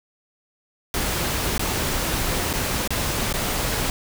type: noise with dropouts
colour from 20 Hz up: pink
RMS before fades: -24 dBFS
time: 0.94-3.9 s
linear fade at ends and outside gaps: 1 ms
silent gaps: 1.579-1.594 / 2.53-2.536 / 2.876-2.905 / 3.327-3.339 s
effects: none